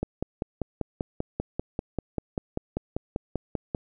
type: click train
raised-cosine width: 2 ms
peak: -14 dBFS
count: 20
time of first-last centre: 0.03-3.748 s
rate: 5.11 Hz
effects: none